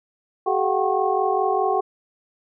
sine tone cluster, 380.3 / 425.1 / 718 / 763 / 1088 Hz, F#4 / G#4 / F5 / G5 / C#6, +48 / +40 / +48 / -47 / -33 cents, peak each -24 / -25 / -27 / -22 / -27 dBFS, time 0.46-1.81 s, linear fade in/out 10 ms, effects none

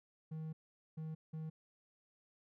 triangle tone bursts at uneven times, 158 Hz, D#3, 27 cents sharp, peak -39 dBFS, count 3, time 0.31-0.53 / 0.97-1.15 / 1.33-1.5 s, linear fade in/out 10 ms, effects none

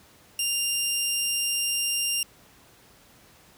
15% pulse tone, 2794 Hz, F7, in tune, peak -17 dBFS, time 0.39-2.23 s, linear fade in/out 2 ms, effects pink hiss -55 dBFS RMS until 3.57 s + high-pass 60 Hz 12 dB/octave

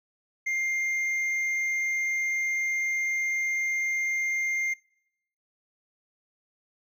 sine tone with hard clipping, 2108 Hz, C7, 12 cents sharp, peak -27 dBFS, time 0.46-4.74 s, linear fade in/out 10 ms, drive 4 dB, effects noise-tail reverb RT60 0.8 s tail -24 dB re dry

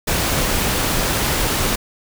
pink noise, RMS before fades -19 dBFS, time 0.07-1.76 s, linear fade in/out 10 ms, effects none

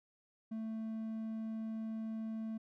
triangle tone, 221.6 Hz, A3, 13 cents sharp, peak -36 dBFS, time 0.51-2.58 s, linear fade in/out 10 ms, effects none

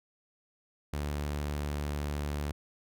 sawtooth tone, 73.2 Hz, D2, 5 cents flat, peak -28 dBFS, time 0.93-2.52 s, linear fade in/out 5 ms, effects none

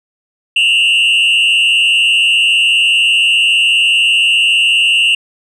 sine tone with frequency modulation, 2794 Hz, F7, in tune, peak -5 dBFS, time 0.56-5.15 s, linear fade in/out 5 ms, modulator 115 Hz, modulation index 1.1, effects tanh soft clip ceiling -7 dBFS

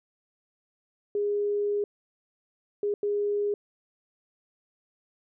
sine tone bursts at uneven times, 410.7 Hz, G#4, 19 cents flat, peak -24 dBFS, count 3, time 1.15-1.84 / 2.83-2.94 / 3.03-3.54 s, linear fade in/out 2 ms, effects none

